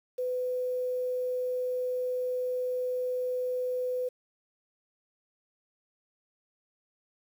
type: tone with quantisation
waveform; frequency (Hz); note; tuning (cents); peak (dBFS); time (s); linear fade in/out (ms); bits
sine; 502; B4; +28; -28; 0.18-4.09; 10; 9
effects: none